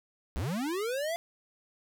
square linear sweep, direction up, 51.91 to 694 Hz, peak -31 dBFS, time 0.36-1.16 s, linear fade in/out 0 ms, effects none

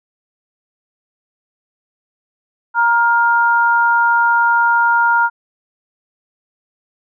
sine tone pair together, 938.8 / 1408 Hz, A#5 / F6, +12 / +14 cents, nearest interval perfect fifth, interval 702 cents, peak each -13 / -13 dBFS, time 2.74-5.3 s, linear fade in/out 50 ms, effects none

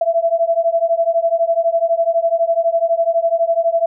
sine beating tone pair, 662 / 674 Hz, E5 / E5, +7 / +38 cents, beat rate 12 Hz, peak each -16 dBFS, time 0.01-3.86 s, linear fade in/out 5 ms, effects none

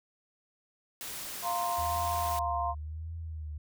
white noise, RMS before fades -40 dBFS, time 1.01-2.39 s, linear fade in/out 0 ms
sine chord, F suspended fourth, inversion none, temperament equal, 698.5 / 932.3 / 1046.5 Hz, F5 / Bb5 / C6, 0 / 0 / 0 cents, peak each -32 / -36 / -33 dBFS, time 1.42-2.75 s, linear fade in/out 50 ms
sine tone with vibrato, 77.2 Hz, D#2, 13 cents flat, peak -36 dBFS, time 1.78-3.58 s, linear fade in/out 5 ms, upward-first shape triangle, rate 0.91 Hz, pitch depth 130 cents each way
effects none

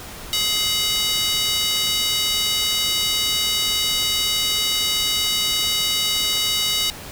square tone with high-pass filter, 421.1 Hz, G#4, 24 cents sharp, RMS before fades -21 dBFS, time 0.33-6.9 s, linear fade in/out 0 ms, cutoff 3500 Hz, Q 2.3, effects pink hiss -36 dBFS RMS until 7.11 s

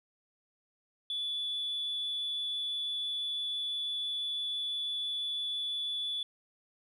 sine tone, 3451 Hz, A7, 34 cents flat, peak -31 dBFS, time 1.1-6.23 s, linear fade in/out 2 ms, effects tanh soft clip ceiling -28 dBFS + 12-bit

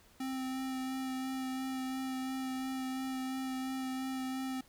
square tone with vibrato, 261.7 Hz, C4, in tune, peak -36 dBFS, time 0.2-4.61 s, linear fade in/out 5 ms, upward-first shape sine, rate 2.9 Hz, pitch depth 13 cents each way, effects pink hiss -63 dBFS RMS until 4.68 s

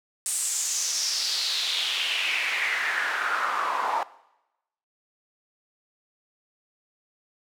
pink noise with band-pass filter sweep, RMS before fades -27 dBFS, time 0.26-4.03 s, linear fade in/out 0 ms, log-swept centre 8800 to 900 Hz, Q 3.9, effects noise-tail reverb RT60 0.9 s tail -19 dB re dry + high-pass 400 Hz 12 dB/octave

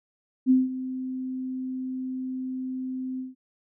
sine tone with ADSR envelope, 258.3 Hz, C4, 22 cents flat, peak -14 dBFS, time 0.46-3.35 s, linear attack 44 ms, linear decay 180 ms, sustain -15 dB, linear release 160 ms, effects none

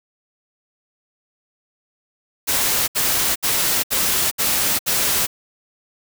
white noise bursts, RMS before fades -19 dBFS, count 6, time 2.47-5.27 s, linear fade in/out 20 ms, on 410 ms, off 68 ms, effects none

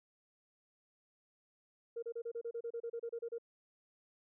sine tone bursts, 466.2 Hz, A#4, in tune, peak -37 dBFS, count 15, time 1.96-3.384 s, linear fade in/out 10 ms, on 66 ms, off 31 ms, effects tanh soft clip ceiling -33 dBFS

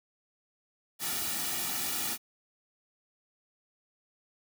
white noise with comb filter, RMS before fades -33 dBFS, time 0.99-2.18 s, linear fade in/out 50 ms, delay 1.9 ms, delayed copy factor -0.75, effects none

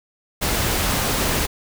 pink noise, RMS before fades -21 dBFS, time 0.41-1.47 s, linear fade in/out 20 ms, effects none

